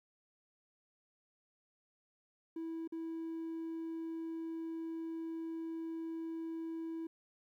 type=tone with dropouts; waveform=triangle; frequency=327.2 Hz; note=E4; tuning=13 cents flat; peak=-36 dBFS; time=2.56-7.07 s; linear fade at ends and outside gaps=5 ms; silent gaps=2.876-2.922 s; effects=tanh soft clip ceiling -33 dBFS + 13-bit